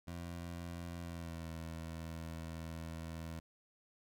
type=tone with pitch glide; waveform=20% pulse; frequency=85.9 to 81.74 Hz; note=F2 to E2; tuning=-28 to -14 cents; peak=-38 dBFS; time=0.07-3.4 s; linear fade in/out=10 ms; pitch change=-86 cents; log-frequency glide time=1-1.5 s; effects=none